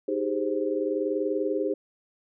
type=chord; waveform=sine; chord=Ab major seventh; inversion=second; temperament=equal with one note detuned; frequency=311.1 / 392 / 412.2 / 523.3 Hz; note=Eb4 / G4 / Ab4 / C5; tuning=0 / 0 / -13 / 0 cents; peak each=-30 dBFS; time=0.08-1.74 s; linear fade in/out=5 ms; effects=none